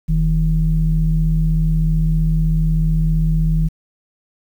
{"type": "tone pair together", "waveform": "sine", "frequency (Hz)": [42.09, 158.9], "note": ["E1", "D#3"], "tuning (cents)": [37, 37], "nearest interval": "octave + major seventh", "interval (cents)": 2300, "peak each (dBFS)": -15, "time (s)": [0.08, 3.69], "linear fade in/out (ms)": 20, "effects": ["tanh soft clip ceiling -5 dBFS", "8-bit"]}